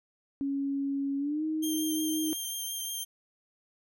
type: tone with pitch glide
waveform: sine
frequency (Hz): 277.3 to 313.1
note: C#4 to D#4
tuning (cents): +1 to +11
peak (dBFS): -28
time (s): 0.41-2.33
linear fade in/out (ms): 0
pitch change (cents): +210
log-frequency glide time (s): 1.18-1.44
type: tone with vibrato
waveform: 10% pulse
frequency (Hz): 3176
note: G7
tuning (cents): +22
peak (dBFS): -26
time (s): 1.62-3.05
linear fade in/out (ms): 20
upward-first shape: triangle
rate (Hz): 5.6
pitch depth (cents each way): 17
effects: none